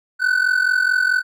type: ring-modulated tone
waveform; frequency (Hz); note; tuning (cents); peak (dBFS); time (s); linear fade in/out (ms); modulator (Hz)
triangle; 1500; F#6; +23; -10; 0.19-1.23; 50; 22.3
effects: none